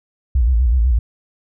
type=tone with vibrato; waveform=sine; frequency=60.4 Hz; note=B1; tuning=38 cents flat; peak=-11 dBFS; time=0.35-0.99 s; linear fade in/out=5 ms; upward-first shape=square; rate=8 Hz; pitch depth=130 cents each way; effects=none